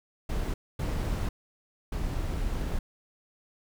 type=noise bursts at uneven times; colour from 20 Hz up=brown; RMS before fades=-30 dBFS; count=3; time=0.29-0.54 / 0.79-1.29 / 1.92-2.79 s; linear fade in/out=5 ms; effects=none